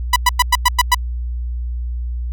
sawtooth tone bursts, 987.8 Hz, B5, in tune, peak -5 dBFS, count 7, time 0.13-0.947 s, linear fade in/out 5 ms, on 31 ms, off 100 ms, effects added 60 Hz sine -20 dBFS peak until 2.32 s

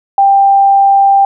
sine tone, 790 Hz, G5, 13 cents sharp, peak -4 dBFS, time 0.18-1.25 s, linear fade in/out 2 ms, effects none

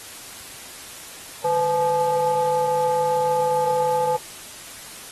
triangle ring-modulated tone, 177.4 Hz, F3, 27 cents sharp, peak -13 dBFS, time 1.44-4.17 s, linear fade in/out 10 ms, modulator 682 Hz, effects white hiss -39 dBFS RMS until 5.11 s + AAC 32 kbps

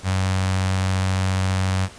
sawtooth tone with notch filter, 94.4 Hz, F#2, 35 cents sharp, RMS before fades -21 dBFS, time 0.03-1.89 s, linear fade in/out 50 ms, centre 350 Hz, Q 0.72, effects pink hiss -43 dBFS RMS until 1.98 s + resampled to 22050 Hz

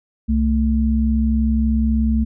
sine tone pair together, 65.73 / 222.1 Hz, C2 / A3, +9 / +16 cents, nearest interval octave + major sixth, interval 2107 cents, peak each -17 dBFS, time 0.28-2.25 s, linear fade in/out 20 ms, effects none

